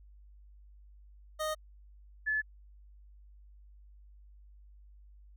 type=tone pair in turn; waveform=25% pulse / sine; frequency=620 / 1725.5 Hz; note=D#5 / A6; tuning=-6 / -34 cents; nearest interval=octave + tritone; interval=1772 cents; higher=second; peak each=-28 dBFS; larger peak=neither; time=1.39-1.55 / 2.26-2.42 s; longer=neither; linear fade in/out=20 ms; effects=added 50 Hz sine -53 dBFS peak until 5.36 s